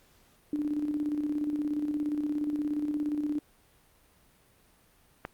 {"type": "tone with tremolo", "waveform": "sine", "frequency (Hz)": 297, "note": "D4", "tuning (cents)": 20, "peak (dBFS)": -26, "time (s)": [0.53, 3.39], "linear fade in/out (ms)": 2, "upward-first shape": "square", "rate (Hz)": 17, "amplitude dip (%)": 45}
{"type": "click", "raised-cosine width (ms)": 0.5, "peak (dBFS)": -20, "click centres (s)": 5.251}
{"effects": ["pink hiss -63 dBFS RMS until 5.33 s", "Opus 48 kbps"]}